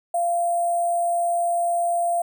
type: tone with sample-and-hold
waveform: sine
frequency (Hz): 691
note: F5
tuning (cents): -19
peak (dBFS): -19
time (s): 0.14-2.22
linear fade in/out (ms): 5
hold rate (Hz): 8820
effects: none